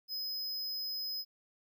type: tone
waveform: square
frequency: 5060 Hz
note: D#8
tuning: 28 cents sharp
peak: -36 dBFS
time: 0.08-1.25 s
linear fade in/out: 50 ms
effects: 13-bit